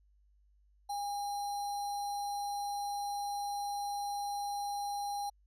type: tone with sample-and-hold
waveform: sine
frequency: 812 Hz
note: G#5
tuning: 39 cents flat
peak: -34 dBFS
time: 0.89-5.3 s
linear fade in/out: 10 ms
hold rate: 4900 Hz
effects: added 50 Hz sine -64 dBFS peak until 5.46 s + resampled to 32000 Hz